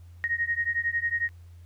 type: beating tone pair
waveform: sine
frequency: 1864.7 / 1875.7 Hz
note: A#6 / A#6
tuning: 0 / +10 cents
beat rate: 11 Hz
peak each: -28 dBFS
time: 0.24-1.29 s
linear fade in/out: 0 ms
effects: added 86 Hz sine -45 dBFS peak until 1.65 s + pink hiss -66 dBFS RMS until 1.65 s